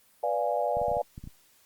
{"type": "chord", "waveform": "sine", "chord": "B diminished seventh", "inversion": "none", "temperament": "equal", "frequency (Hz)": [493.9, 587.3, 698.5, 830.6], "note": ["B4", "D5", "F5", "Ab5"], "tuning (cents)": [0, 0, 0, 0], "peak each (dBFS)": [-32, -29, -30, -32], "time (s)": [0.23, 1.02], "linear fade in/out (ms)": 5}
{"type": "clicks", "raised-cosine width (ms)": 5, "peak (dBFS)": -28, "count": 8, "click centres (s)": [0.77, 0.816, 0.883, 0.916, 0.969, 1.179, 1.24, 1.274]}
{"effects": ["white hiss -62 dBFS RMS until 1.65 s", "Opus 32 kbps"]}